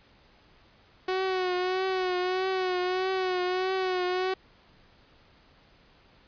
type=tone with vibrato; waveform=sawtooth; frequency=370 Hz; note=F#4; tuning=in tune; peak=-22 dBFS; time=1.08-4.34 s; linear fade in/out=5 ms; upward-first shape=triangle; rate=1.6 Hz; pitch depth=50 cents each way; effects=pink hiss -59 dBFS RMS until 6.27 s + resampled to 11025 Hz